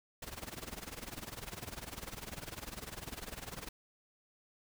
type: noise with tremolo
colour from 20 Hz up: pink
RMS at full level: -42 dBFS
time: 0.22-3.69 s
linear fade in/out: 5 ms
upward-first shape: sine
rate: 20 Hz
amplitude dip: 85%
effects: none